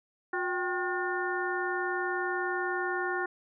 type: harmonic tone with a mistuned harmonic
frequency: 360 Hz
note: F#4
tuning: 47 cents flat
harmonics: 1 / 2 / 3 / 4 / 5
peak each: -33 / -36 / -38 / -34 / -36 dBFS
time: 0.33-3.26 s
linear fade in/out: 5 ms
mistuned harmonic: 2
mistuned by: +130 cents
effects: none